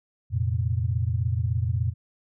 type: chord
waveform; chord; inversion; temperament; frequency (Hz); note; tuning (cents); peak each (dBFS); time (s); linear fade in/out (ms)
sine; F suspended fourth; none; equal with one note detuned; 87.31 / 114.34 / 130.81; F2 / Bb2 / C3; 0 / -33 / 0; -26 / -25 / -31; 0.3-1.94; 50
effects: none